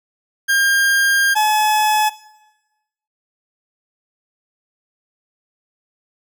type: tone pair in turn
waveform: 40% pulse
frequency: 1606 / 854.7 Hz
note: G6 / G#5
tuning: +41 / +49 cents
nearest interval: major seventh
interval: 1092 cents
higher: first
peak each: -12 dBFS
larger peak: neither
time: 0.48-1.35 / 1.35-2.1 s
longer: first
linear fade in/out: 20 ms
effects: noise-tail reverb RT60 1.0 s tail -19 dB re dry